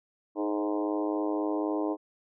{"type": "harmonic tone with a mistuned harmonic", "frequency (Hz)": 103.83, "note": "G#2", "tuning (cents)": 0, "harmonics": [3, 4, 5, 6, 7, 8, 9, 10], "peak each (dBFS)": [-29, -34, -37, -37, -41, -42, -41, -43], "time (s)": [0.35, 1.97], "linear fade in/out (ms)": 50, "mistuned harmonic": 4, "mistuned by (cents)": 22, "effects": []}